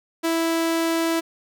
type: tone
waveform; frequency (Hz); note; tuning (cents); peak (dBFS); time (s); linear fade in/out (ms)
sawtooth; 329.6; E4; 0; -16; 0.23-1.21; 20
effects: none